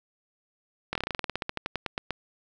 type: slowing click train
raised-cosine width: 0.3 ms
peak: -13 dBFS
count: 20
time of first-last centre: 0.93-2.107 s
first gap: 23 ms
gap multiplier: 1.1
effects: none